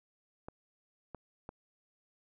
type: clicks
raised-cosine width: 1 ms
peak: -29 dBFS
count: 3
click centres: 0.485 / 1.147 / 1.491 s
effects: none